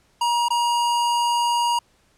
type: tone with dropouts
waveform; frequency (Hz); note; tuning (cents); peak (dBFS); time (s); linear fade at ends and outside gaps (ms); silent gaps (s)
square; 950; A#5; +33; -19; 0.21-1.79; 5; 0.485-0.504
effects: pink hiss -61 dBFS RMS until 2.17 s + low-pass 10000 Hz 12 dB/octave